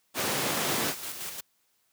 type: high-pass noise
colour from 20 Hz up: pink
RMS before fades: -29 dBFS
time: 0.14-0.94 s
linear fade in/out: 50 ms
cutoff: 200 Hz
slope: 12 dB/octave
type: noise with tremolo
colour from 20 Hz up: white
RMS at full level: -36 dBFS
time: 0.68-1.41 s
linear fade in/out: 10 ms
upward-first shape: square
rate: 5.7 Hz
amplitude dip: 40%
effects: white hiss -71 dBFS RMS until 1.92 s + high-pass 80 Hz 12 dB/octave